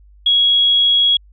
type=tone; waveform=sine; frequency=3322 Hz; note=G#7; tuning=in tune; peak=-10 dBFS; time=0.26-1.17 s; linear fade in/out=5 ms; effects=added 50 Hz sine -43 dBFS peak until 1.32 s